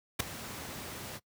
pink noise with ADSR envelope, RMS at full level -25 dBFS, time 0.19-1.2 s, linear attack 13 ms, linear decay 5 ms, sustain -17 dB, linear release 42 ms, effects noise-tail reverb RT60 0.1 s tail -22 dB re dry + high-pass 80 Hz 12 dB/octave

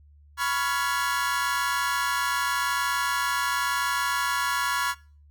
40% pulse chord, C# dominant seventh, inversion third, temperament equal with one note detuned, 987.8 / 1108.7 / 1396.9 / 1686.4 Hz, B5 / C#6 / E#6 / G#6, 0 / 0 / 0 / +26 cents, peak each -29 dBFS, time 0.37-4.95 s, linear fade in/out 50 ms, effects noise-tail reverb RT60 0.4 s tail -22 dB re dry + added 73 Hz sine -51 dBFS peak until 5.3 s

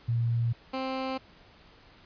sine / 15% pulse tone pair in turn, 117.1 / 262.9 Hz, A#2 / C4, +8 / +8 cents, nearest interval octave + major second, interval 1400 cents, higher second, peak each -24 dBFS, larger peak neither, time 0.08-0.53 / 0.73-1.18 s, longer neither, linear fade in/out 10 ms, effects pink hiss -56 dBFS RMS until 2.05 s + resampled to 11025 Hz

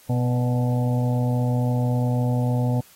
harmonic tone with a mistuned harmonic, 123.47 Hz, B2, in tune, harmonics 1 / 2 / 4 / 5 / 6 / 7, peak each -20 / -26 / -32 / -34 / -36 / -37 dBFS, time 0.09-2.81 s, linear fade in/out 10 ms, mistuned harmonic 5, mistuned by -25 cents, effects white hiss -52 dBFS RMS until 2.95 s + AAC 48 kbps

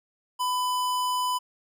square tone, 1000 Hz, B5, 21 cents sharp, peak -25 dBFS, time 0.39-1.39 s, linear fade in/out 20 ms, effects none

